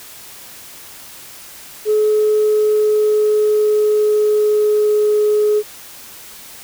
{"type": "tone with pitch glide", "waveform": "sine", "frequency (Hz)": [426.5, 421.6], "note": ["G#4", "G#4"], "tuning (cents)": [46, 26], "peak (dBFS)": -10, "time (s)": [1.85, 5.63], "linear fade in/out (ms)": 50, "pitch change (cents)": -20, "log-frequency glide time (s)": [2.28, 5.09], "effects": ["tanh soft clip ceiling -7 dBFS", "white hiss -37 dBFS RMS until 6.63 s"]}